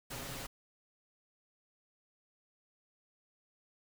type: noise with comb filter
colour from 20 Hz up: pink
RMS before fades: -43 dBFS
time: 0.1-0.47 s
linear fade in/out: 10 ms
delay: 7.3 ms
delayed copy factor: +0.55
effects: none